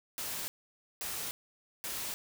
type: noise bursts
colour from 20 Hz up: white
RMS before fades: -38 dBFS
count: 3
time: 0.18-2.14 s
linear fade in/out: 0 ms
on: 300 ms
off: 530 ms
effects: none